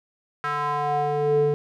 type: tone with band-pass filter sweep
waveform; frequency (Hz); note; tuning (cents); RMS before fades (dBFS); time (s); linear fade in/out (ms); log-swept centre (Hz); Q
square; 146.83; D3; 0; -23; 0.44-1.54; 0; 1400 to 360; 3.7
effects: none